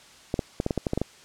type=clicks; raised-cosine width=2 ms; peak=-11 dBFS; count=10; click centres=0.341 / 0.392 / 0.601 / 0.664 / 0.708 / 0.777 / 0.868 / 0.934 / 0.976 / 1.016 s; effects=white hiss -51 dBFS RMS until 1.24 s + low-pass 7000 Hz 12 dB/octave